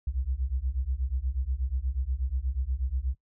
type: beating tone pair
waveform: sine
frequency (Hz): 60.6 / 68.9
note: B1 / C#2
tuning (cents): -32 / -10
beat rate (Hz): 8.3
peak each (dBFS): -30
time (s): 0.07-3.15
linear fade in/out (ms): 5
effects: noise-tail reverb RT60 0.1 s tail -20 dB re dry